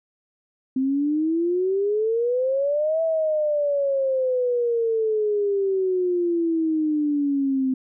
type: exponential two-way sweep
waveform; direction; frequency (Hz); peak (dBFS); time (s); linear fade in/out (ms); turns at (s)
sine; up then down; 258.6 to 656 to 258.6; -19; 0.76-7.74; 5; 3.02
effects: none